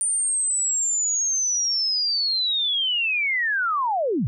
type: linear sweep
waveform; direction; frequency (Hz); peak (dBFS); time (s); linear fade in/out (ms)
sine; down; 9120 to 93.9; -20; 0.01-4.27; 0
effects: none